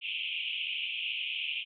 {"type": "band-pass noise", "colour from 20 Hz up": "white", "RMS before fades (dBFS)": -35, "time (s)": [0.01, 1.65], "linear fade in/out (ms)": 50, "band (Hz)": [2400, 3200], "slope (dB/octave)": 96, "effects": []}